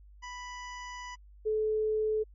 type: tone pair in turn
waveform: 25% pulse / sine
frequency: 987.8 / 432.2 Hz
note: B5 / A4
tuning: 0 / -31 cents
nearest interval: octave + major second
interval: 1431 cents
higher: first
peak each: -36 / -26 dBFS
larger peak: second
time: 0.22-1.16 / 1.45-2.24 s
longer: first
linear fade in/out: 20 ms
effects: added 50 Hz sine -51 dBFS peak until 2.34 s + MP3 32 kbps